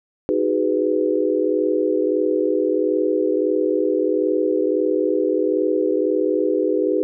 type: chord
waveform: sine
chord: G# minor seventh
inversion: second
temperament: just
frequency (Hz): 311.5 / 373.8 / 415.3 / 498.4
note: D#4 / F#4 / G#4 / B4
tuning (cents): +2 / +18 / 0 / +16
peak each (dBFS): -22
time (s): 0.29-7.03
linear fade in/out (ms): 0
effects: none